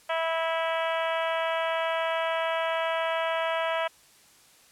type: harmonic tone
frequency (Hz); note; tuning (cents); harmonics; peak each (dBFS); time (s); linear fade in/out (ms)
327; E4; -14; 2 / 3 / 4 / 5 / 6 / 7 / 8 / 9 / 10; -28 / -32 / -34 / -36 / -38 / -39 / -40 / -41 / -42; 0.09-3.88; 10
effects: white hiss -57 dBFS RMS until 4.71 s + low-pass 11000 Hz 12 dB/octave